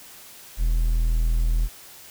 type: tone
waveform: triangle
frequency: 40.62 Hz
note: E1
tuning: 25 cents flat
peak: -16 dBFS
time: 0.57-1.69 s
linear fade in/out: 50 ms
effects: white hiss -45 dBFS RMS until 2.1 s